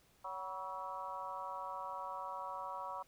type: harmonic tone with a mistuned harmonic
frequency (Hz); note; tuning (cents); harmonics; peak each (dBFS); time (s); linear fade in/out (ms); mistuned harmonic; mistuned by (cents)
187.4; F#3; +22; 3 / 4 / 5 / 6 / 7; -50 / -49 / -44 / -46 / -50; 0.24-3.03; 10; 5; +49
effects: pink hiss -69 dBFS RMS until 3.07 s